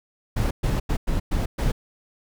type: noise bursts at uneven times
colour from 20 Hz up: brown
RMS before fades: -22 dBFS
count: 6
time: 0.36-0.51 / 0.63-0.8 / 0.89-0.97 / 1.07-1.2 / 1.31-1.46 / 1.58-1.72 s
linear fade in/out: 10 ms
effects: none

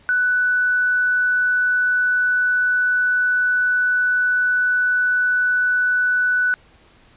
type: tone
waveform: sine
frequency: 1488 Hz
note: F#6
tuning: 9 cents sharp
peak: -15 dBFS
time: 0.09-6.54 s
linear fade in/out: 0 ms
effects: pink hiss -52 dBFS RMS until 7.16 s + resampled to 8000 Hz

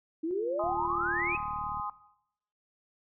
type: exponential sweep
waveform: sine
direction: up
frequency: 308.1 to 2611 Hz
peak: -29 dBFS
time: 0.23-1.37 s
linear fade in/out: 10 ms
type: tone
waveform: sine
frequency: 347.6 Hz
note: F4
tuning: 8 cents flat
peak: -36 dBFS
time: 0.31-1.35 s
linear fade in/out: 0 ms
type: chord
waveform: sine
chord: Ab major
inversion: none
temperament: just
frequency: 830.6 / 1038.3 / 1245.9 Hz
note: Ab5 / C6 / Eb6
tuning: 0 / -14 / +2 cents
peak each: -37 dBFS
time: 0.59-1.9 s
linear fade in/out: 5 ms
type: click train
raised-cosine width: 5 ms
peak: -35 dBFS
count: 45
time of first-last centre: 0.64-1.798 s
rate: 38 Hz
effects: noise-tail reverb RT60 0.8 s tail -18 dB re dry

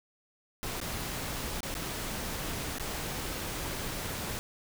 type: noise with dropouts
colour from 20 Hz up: pink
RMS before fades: -36 dBFS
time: 0.63-4.39 s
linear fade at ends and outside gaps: 0 ms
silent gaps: 0.802-0.814 / 1.605-1.631 / 1.741-1.751 / 2.784-2.797 s
effects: none

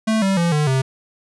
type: tone with pitch steps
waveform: square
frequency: 220 / 193.75 / 170.63 / 150.26 / 132.33 Hz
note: A3 / G3 / F3 / D3 / C3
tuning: 0 / -20 / -40 / +40 / +20 cents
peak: -16 dBFS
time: 0.07-0.82 s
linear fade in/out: 10 ms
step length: 150 ms
effects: resampled to 24000 Hz

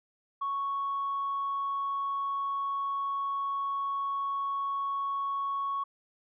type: tone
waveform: sine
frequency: 1108.7 Hz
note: C#6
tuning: in tune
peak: -28 dBFS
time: 0.41-5.84 s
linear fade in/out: 10 ms
effects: tanh soft clip ceiling -25 dBFS

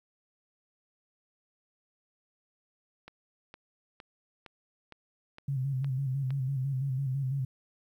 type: click train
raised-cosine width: 0.3 ms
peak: -30 dBFS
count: 8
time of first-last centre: 3.08-6.306 s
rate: 2.17 Hz
type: tone with vibrato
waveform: sine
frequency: 134.1 Hz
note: C3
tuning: 43 cents sharp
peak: -28 dBFS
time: 5.48-7.45 s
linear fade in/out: 5 ms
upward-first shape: square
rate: 6 Hz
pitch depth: 60 cents each way
effects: 11-bit

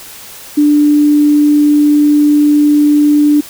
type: tone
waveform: sine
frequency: 295.1 Hz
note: D4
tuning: 8 cents sharp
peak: -5 dBFS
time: 0.57-3.41 s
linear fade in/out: 10 ms
effects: white hiss -32 dBFS RMS until 3.49 s

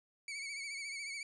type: tone with vibrato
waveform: sawtooth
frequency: 2249 Hz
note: C#7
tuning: 24 cents sharp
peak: -37 dBFS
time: 0.28-1.23 s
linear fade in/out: 2 ms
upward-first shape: sine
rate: 14 Hz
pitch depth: 57 cents each way
effects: resampled to 22050 Hz

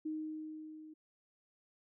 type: tone with level ramp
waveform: sine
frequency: 311.1 Hz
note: D#4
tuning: in tune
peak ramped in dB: -35 to -50 dBFS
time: 0.05-0.94 s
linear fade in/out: 10 ms
effects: none

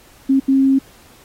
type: tone bursts at uneven times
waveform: sine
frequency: 269.1 Hz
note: C4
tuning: 49 cents sharp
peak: -10 dBFS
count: 2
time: 0.29-0.4 / 0.48-0.79 s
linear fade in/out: 10 ms
effects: pink hiss -48 dBFS RMS until 1.24 s + AAC 48 kbps

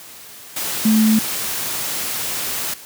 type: tone in noise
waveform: sine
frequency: 218.6 Hz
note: A3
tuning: 11 cents flat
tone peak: -11 dBFS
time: 0.85-1.19 s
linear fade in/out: 5 ms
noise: white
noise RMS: -24 dBFS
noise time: 0.56-2.74 s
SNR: +10 dB
effects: white hiss -39 dBFS RMS until 2.85 s + high-pass 80 Hz 12 dB/octave

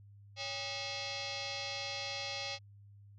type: tone with frequency modulation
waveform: sine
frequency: 807 Hz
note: G#5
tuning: 50 cents flat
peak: -37 dBFS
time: 0.36-2.59 s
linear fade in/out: 50 ms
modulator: 683 Hz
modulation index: 6.9
effects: added 101 Hz sine -54 dBFS peak until 3.18 s

